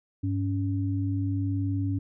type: tone pair together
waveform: sine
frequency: 100.4 / 280.5 Hz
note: G2 / C#4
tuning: +42 / +21 cents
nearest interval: octave + tritone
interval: 1779 cents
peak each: -26 / -30 dBFS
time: 0.23-1.99 s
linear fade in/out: 10 ms
effects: none